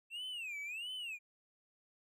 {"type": "tone with vibrato", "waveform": "triangle", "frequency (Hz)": 2637, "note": "E7", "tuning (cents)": 0, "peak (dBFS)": -39, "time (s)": [0.1, 1.19], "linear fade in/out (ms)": 50, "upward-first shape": "sine", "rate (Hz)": 1.5, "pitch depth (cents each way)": 250, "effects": []}